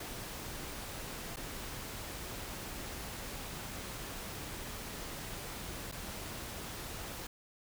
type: noise with dropouts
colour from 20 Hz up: pink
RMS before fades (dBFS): -43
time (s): 0-7.27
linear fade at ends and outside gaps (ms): 5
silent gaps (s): 1.361-1.368 / 5.916-5.922
effects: none